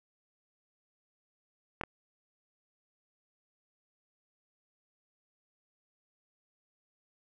clicks, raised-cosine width 0.5 ms, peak -18 / -21 dBFS, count 2, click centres 1.812 / 1.836 s, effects none

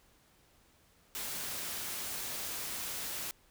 white noise, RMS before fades -39 dBFS, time 1.15-3.31 s, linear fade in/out 0 ms, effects pink hiss -66 dBFS RMS until 3.5 s

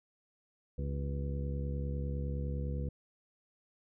harmonic tone with a mistuned harmonic, 69.9 Hz, C#2, 15 cents sharp, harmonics 1 / 2 / 3 / 4 / 5 / 6 / 7, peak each -35 / -38 / -44 / -50 / -52 / -54 / -46 dBFS, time 0.78-2.89 s, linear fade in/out 5 ms, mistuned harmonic 6, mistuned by -67 cents, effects none

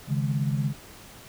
sine chord, C# suspended second, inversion none, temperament equal, 138.59 / 155.56 / 207.7 Hz, C#3 / D#3 / G#3, 0 / 0 / 0 cents, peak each -25 / -29 / -31 dBFS, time 0.07-0.74 s, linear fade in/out 50 ms, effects pink hiss -47 dBFS RMS until 1.28 s

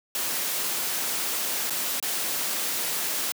white noise with dropouts, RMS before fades -28 dBFS, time 0.15-3.32 s, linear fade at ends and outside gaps 1 ms, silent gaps 1.698-1.705 / 1.999-2.026 s, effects high-pass 200 Hz 12 dB/octave

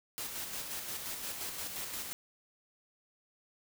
white noise with tremolo, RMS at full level -39 dBFS, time 0.18-2.13 s, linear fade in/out 0 ms, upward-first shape square, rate 5.7 Hz, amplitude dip 35%, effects none

